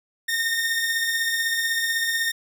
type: beating tone pair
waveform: sawtooth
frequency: 1818 / 1834 Hz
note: A#6 / A#6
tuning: -44 / -29 cents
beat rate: 16 Hz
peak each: -27 / -19 dBFS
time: 0.28-2.32 s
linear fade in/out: 10 ms
effects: none